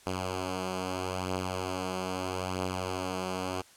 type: beating tone pair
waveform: 5% pulse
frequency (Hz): 92.5 / 93.28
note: F#2 / F#2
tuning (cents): 0 / +15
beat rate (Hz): 0.78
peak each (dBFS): -21 / -28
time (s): 0.06-3.62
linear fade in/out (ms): 10
effects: white hiss -57 dBFS RMS until 3.76 s + low-pass 10000 Hz 12 dB/octave